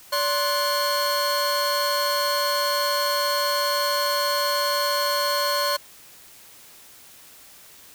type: tone cluster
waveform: 45% pulse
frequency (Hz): 577 / 1052 / 1475 / 4317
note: D5 / C6 / F#6 / C#8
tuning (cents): -31 / +9 / -6 / -47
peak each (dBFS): -26 / -25 / -31 / -26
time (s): 0.12-5.77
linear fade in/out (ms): 10
effects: white hiss -48 dBFS RMS until 7.94 s